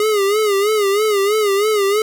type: tone with vibrato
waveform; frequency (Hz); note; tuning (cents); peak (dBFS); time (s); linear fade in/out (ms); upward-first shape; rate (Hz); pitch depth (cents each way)
square; 412.9; G#4; -10; -14; 0-2.02; 2; sine; 3.1; 94
effects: none